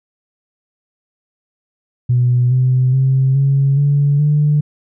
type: tone with pitch steps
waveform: sine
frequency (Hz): 123.4 / 128.05 / 132.87 / 137.87 / 143.07 / 148.45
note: B2 / C3 / C3 / C#3 / D3 / D3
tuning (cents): -1 / -37 / +27 / -9 / -45 / +19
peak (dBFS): -9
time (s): 2.09-4.61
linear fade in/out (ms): 10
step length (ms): 420
effects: tanh soft clip ceiling -5 dBFS